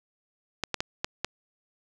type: clicks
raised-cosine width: 0.2 ms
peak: -10 dBFS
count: 5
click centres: 0.637 / 0.743 / 0.805 / 1.045 / 1.246 s
effects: none